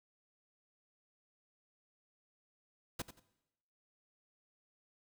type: noise with echo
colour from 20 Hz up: pink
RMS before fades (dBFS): -39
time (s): 2.99-3.02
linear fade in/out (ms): 5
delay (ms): 89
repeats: 2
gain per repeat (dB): -12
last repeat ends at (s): 3.198
effects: noise-tail reverb RT60 1.0 s tail -21 dB re dry